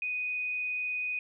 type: tone with frequency modulation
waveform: sine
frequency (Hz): 2489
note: D#7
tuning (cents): 0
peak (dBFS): -30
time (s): 0.02-1.19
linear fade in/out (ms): 2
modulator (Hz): 23.8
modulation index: 0.55
effects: none